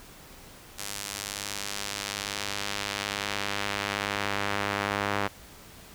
sawtooth tone with band-pass filter sweep, 101.1 Hz, G#2, 46 cents flat, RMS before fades -32 dBFS, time 0.78-5.28 s, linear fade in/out 10 ms, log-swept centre 8700 to 1400 Hz, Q 0.74, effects pink hiss -49 dBFS RMS until 5.94 s

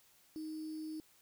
sine tone with sample-and-hold, 312.6 Hz, D#4, 8 cents sharp, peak -40 dBFS, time 0.36-1 s, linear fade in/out 0 ms, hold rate 4900 Hz, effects white hiss -67 dBFS RMS until 1.21 s

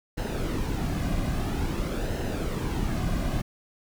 brown noise with flanger, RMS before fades -28 dBFS, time 0.17-3.42 s, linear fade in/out 10 ms, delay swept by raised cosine 0.86 to 2.26 ms, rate 0.5 Hz, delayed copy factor -0.5, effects none

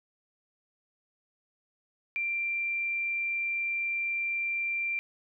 sine tone, 2364 Hz, D7, 11 cents sharp, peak -28 dBFS, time 2.16-4.99 s, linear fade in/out 0 ms, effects none

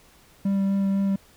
triangle tone with vibrato, 196.2 Hz, G3, 2 cents sharp, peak -18 dBFS, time 0.45-1.16 s, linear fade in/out 5 ms, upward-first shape sine, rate 4 Hz, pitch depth 9 cents each way, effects pink hiss -55 dBFS RMS until 1.36 s

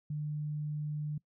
sine tone, 150 Hz, D3, 37 cents sharp, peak -33 dBFS, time 0.1-1.18 s, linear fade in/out 5 ms, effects noise-tail reverb RT60 0.1 s tail -23 dB re dry

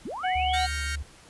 sine linear sweep, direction up, 162.1 to 4311 Hz, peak -32 dBFS, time 0.05-0.67 s, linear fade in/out 5 ms
harmonic tone, 740 Hz, F#5, in tune, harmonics 1 / 3 / 4, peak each -24 / -35 / -37 dBFS, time 0.23-0.67 s, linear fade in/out 20 ms
sine tone with vibrato, 72.6 Hz, D2, 19 cents flat, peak -30 dBFS, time 0.35-1.03 s, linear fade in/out 10 ms, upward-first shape sine, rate 5.6 Hz, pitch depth 30 cents each way
sawtooth chord, G half-diminished seventh, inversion third, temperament equal, 1396.9 / 1568 / 1864.7 / 2217 Hz, F6 / G6 / Bb6 / Db7, 0 / 0 / 0 / 0 cents, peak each -33 dBFS, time 0.53-0.96 s, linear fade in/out 10 ms
effects pink hiss -52 dBFS RMS until 1.29 s + resampled to 24000 Hz

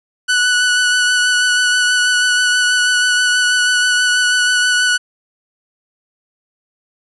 sawtooth tone with vibrato, 1482 Hz, F#6, 2 cents sharp, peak -8 dBFS, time 0.28-4.98 s, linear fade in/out 20 ms, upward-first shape sine, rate 6.2 Hz, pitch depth 16 cents each way, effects resampled to 24000 Hz

